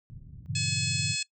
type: low-pass noise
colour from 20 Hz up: white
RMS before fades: -46 dBFS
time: 0.1-0.46 s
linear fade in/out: 0 ms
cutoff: 150 Hz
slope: 24 dB/octave
type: chord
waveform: sine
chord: G diminished seventh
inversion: none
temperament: equal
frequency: 98 / 116.54 / 138.59 / 164.81 Hz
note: G2 / Bb2 / Db3 / Fb3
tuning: 0 / 0 / 0 / 0 cents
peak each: -35 / -36 / -33 / -37 dBFS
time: 0.46-1.16 s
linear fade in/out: 50 ms
type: harmonic tone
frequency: 854 Hz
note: G#5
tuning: 48 cents sharp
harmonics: 2 / 3 / 4 / 5 / 6 / 7 / 8 / 9 / 10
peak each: -45 / -34 / -39 / -34 / -38 / -43 / -40 / -35 / -43 dBFS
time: 0.55-1.23 s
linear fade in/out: 5 ms
effects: noise-tail reverb RT60 0.1 s tail -21 dB re dry